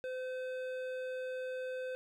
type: tone with hard clipping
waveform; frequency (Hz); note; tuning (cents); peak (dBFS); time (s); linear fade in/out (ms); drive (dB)
sine; 512; C5; -38; -39; 0.04-1.95; 0; 11
effects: none